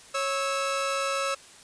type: tone pair together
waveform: sawtooth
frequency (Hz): 550.3 / 1308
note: C#5 / E6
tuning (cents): -13 / -14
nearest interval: octave + minor third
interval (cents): 1499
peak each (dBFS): -25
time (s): 0.14-1.35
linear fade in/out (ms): 10
effects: white hiss -50 dBFS RMS until 1.63 s + resampled to 22050 Hz